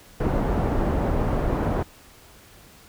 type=low-pass noise; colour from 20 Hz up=pink; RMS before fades=-23 dBFS; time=0.2-1.83 s; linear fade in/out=5 ms; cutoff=820 Hz; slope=12 dB/octave; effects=pink hiss -50 dBFS RMS until 2.88 s